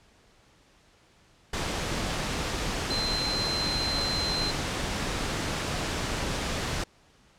sine tone in noise, 4100 Hz, C8, 36 cents flat, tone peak -28 dBFS, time 2.9-4.51 s, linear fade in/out 5 ms, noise pink, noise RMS -30 dBFS, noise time 1.53-6.84 s, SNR -1 dB, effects pink hiss -60 dBFS RMS until 7.38 s + low-pass 7000 Hz 12 dB/octave

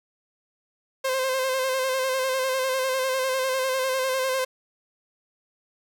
sawtooth tone with vibrato, 523.3 Hz, C5, in tune, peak -19 dBFS, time 1.04-4.45 s, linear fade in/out 10 ms, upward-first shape square, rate 10 Hz, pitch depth 30 cents each way, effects none

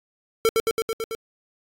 square tone with echo, 449 Hz, A4, 35 cents sharp, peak -16 dBFS, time 0.45-0.49 s, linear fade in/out 0 ms, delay 110 ms, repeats 6, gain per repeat -2 dB, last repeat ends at 1.15 s, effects AAC 48 kbps

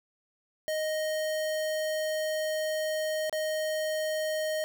square tone with dropouts, 622.3 Hz, D#5, in tune, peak -29 dBFS, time 0.68-4.64 s, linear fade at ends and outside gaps 0 ms, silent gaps 3.296-3.327 s, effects none

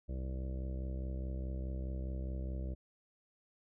harmonic tone, 64.8 Hz, C2, 16 cents flat, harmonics 1 / 2 / 3 / 4 / 5 / 6 / 7 / 8 / 9 / 10, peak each -37 / -46 / -48 / -58 / -51 / -59 / -57 / -58 / -54 / -66 dBFS, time 0.08-2.75 s, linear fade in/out 20 ms, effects none

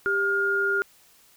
sine tone pair together, 395.6 / 1417 Hz, G4 / F6, +16 / +25 cents, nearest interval octave + minor seventh, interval 2209 cents, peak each -27 / -22 dBFS, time 0.06-0.82 s, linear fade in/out 0 ms, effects white hiss -57 dBFS RMS until 1.36 s

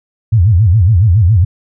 sine tone with vibrato, 98 Hz, G2, in tune, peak -5 dBFS, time 0.32-1.45 s, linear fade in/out 10 ms, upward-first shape sine, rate 7.2 Hz, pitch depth 290 cents each way, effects none

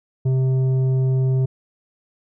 triangle tone with tanh clipping, 130.81 Hz, C3, in tune, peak -17 dBFS, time 0.25-1.46 s, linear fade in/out 10 ms, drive 12 dB, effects none

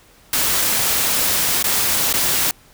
white noise with dropouts, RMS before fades -18 dBFS, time 0.33-2.51 s, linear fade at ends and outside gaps 2 ms, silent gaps 1.627-1.641 / 2.128-2.138 s, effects pink hiss -50 dBFS RMS until 2.73 s

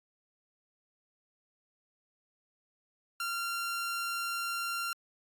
sawtooth tone, 1380 Hz, F6, 21 cents flat, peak -29 dBFS, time 3.2-4.93 s, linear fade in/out 2 ms, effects AAC 64 kbps

